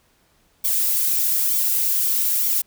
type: noise with flanger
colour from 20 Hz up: violet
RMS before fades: -20 dBFS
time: 0.64-2.62 s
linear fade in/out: 10 ms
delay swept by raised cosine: 0.87 to 5.17 ms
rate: 1.1 Hz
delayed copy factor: +0.75
effects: pink hiss -61 dBFS RMS until 2.66 s

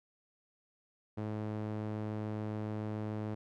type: tone with band-pass filter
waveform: sawtooth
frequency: 107 Hz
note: A2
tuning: 48 cents flat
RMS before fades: -38 dBFS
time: 1.17-3.35 s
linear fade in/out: 10 ms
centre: 310 Hz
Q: 0.52
effects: none

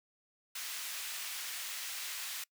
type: high-pass noise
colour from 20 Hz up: pink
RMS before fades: -41 dBFS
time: 0.55-2.44 s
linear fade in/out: 5 ms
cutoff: 2000 Hz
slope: 12 dB/octave
effects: noise-tail reverb RT60 0.1 s tail -24 dB re dry

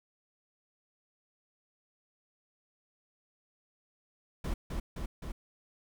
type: noise with echo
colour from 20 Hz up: brown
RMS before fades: -33 dBFS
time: 4.44-4.54 s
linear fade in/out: 5 ms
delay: 260 ms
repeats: 3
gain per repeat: -2 dB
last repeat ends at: 5.32 s
effects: none

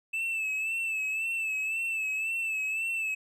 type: tone with vibrato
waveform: triangle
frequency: 2629 Hz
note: E7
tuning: 5 cents flat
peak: -27 dBFS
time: 0.13-3.15 s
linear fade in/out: 10 ms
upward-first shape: sine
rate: 1.9 Hz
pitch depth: 50 cents each way
effects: none

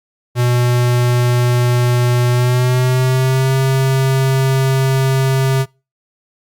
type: tone with pitch glide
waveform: square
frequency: 122.3 to 133.37 Hz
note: B2 to C3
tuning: -16 to +34 cents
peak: -12 dBFS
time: 0.35-5.66 s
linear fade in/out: 50 ms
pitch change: +150 cents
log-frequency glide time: 2.29-3.55 s
effects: noise-tail reverb RT60 0.3 s tail -25 dB re dry + Opus 48 kbps

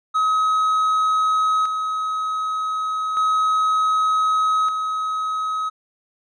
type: tone with tremolo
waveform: triangle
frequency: 1273 Hz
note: D#6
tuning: 39 cents sharp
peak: -14 dBFS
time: 0.14-5.7 s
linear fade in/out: 20 ms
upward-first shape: square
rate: 0.33 Hz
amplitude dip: 45%
effects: resampled to 22050 Hz

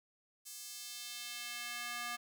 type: tone with high-pass filter sweep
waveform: square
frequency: 240 Hz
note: B3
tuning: 49 cents flat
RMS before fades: -44 dBFS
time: 0.45-2.17 s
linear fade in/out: 20 ms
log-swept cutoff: 7000 to 1200 Hz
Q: 1
effects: none

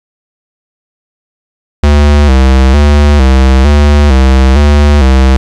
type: tone with vibrato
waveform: square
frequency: 69.3 Hz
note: C#2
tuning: in tune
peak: -3 dBFS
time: 1.83-5.37 s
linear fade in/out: 5 ms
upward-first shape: square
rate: 1.1 Hz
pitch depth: 92 cents each way
effects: low-pass 6000 Hz 12 dB/octave + 7-bit

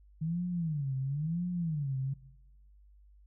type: tone with vibrato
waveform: sine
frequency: 153.7 Hz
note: D#3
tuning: 21 cents flat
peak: -30 dBFS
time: 0.21-2.14 s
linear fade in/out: 10 ms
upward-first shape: sine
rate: 0.98 Hz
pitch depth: 260 cents each way
effects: noise-tail reverb RT60 1.0 s tail -19 dB re dry + added 50 Hz sine -56 dBFS peak until 3.26 s

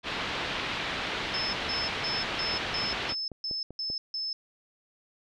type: low-pass noise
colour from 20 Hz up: white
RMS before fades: -33 dBFS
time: 0.03-3.15 s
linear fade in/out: 50 ms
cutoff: 3600 Hz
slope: 24 dB/octave
type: tone bursts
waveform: sine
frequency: 5240 Hz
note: E8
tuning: 11 cents flat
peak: -30 dBFS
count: 9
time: 1.34-4.33 s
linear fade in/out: 2 ms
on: 190 ms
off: 160 ms
type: click train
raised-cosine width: 2 ms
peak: -28 dBFS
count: 10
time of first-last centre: 2.15-3.901 s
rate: 5.14 Hz
effects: none

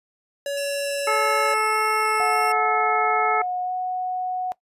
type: tone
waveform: square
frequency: 565 Hz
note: C#5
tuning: 33 cents sharp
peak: -25 dBFS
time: 0.46-1.54 s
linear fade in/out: 2 ms
type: tone with vibrato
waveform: 15% pulse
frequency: 2700 Hz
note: E7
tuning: 41 cents sharp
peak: -24 dBFS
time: 0.57-2.52 s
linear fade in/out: 2 ms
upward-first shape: square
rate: 1.7 Hz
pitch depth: 8 cents each way
type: harmonic tone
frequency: 433.3 Hz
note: A4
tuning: 27 cents flat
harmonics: 1 / 2 / 3 / 4 / 5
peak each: -27 / -26 / -22 / -33 / -26 dBFS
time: 1.07-3.42 s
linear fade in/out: 5 ms
type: tone with pitch glide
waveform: sine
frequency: 727 to 735.9 Hz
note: F#5 to F#5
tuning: -31 to -10 cents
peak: -23 dBFS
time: 2.2-4.52 s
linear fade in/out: 0 ms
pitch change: +21 cents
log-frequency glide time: 3.63-3.72 s
effects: noise-tail reverb RT60 0.1 s tail -19 dB re dry + resampled to 32000 Hz

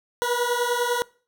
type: beating tone pair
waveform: 20% pulse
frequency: 479.1 / 489.1 Hz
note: A#4 / B4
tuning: +47 / -17 cents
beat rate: 10 Hz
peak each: -20 dBFS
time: 0.22-1.02 s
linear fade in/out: 0 ms
effects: noise-tail reverb RT60 0.4 s tail -23 dB re dry

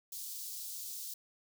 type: high-pass noise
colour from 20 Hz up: white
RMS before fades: -43 dBFS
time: 0.12-1.14 s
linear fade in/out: 5 ms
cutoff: 4200 Hz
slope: 24 dB/octave
effects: none

